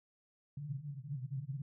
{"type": "band-pass noise", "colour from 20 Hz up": "pink", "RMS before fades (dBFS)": -42, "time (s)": [0.57, 1.62], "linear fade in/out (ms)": 5, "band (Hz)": [130, 150], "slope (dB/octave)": 96, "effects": []}